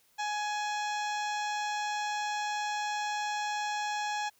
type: harmonic tone with a mistuned harmonic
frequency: 837 Hz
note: G#5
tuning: 13 cents sharp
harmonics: 1 / 2 / 3 / 4 / 5 / 6 / 7 / 8 / 9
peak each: -32 / -38 / -42 / -44 / -46 / -48 / -49 / -50 / -51 dBFS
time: 0.18-4.3 s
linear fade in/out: 20 ms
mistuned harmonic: 6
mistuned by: +110 cents
effects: white hiss -67 dBFS RMS until 4.39 s